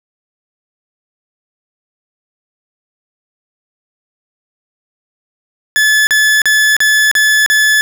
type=tone bursts; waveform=40% pulse; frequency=1724 Hz; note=A6; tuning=36 cents flat; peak=-7 dBFS; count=6; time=5.76-7.81 s; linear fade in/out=0 ms; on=310 ms; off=38 ms; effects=none